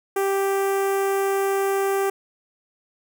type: tone with notch filter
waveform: sawtooth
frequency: 392 Hz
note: G4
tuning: in tune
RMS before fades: -22 dBFS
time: 0.16-2.1 s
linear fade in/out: 5 ms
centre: 4100 Hz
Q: 0.59
effects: none